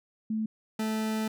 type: tone pair in turn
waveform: sine / 40% pulse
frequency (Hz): 218.6 / 218.6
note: A3 / A3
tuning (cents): -11 / -11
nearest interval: unison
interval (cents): 0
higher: neither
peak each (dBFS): -27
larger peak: neither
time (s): 0.3-0.46 / 0.79-1.28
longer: second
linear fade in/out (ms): 5
effects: none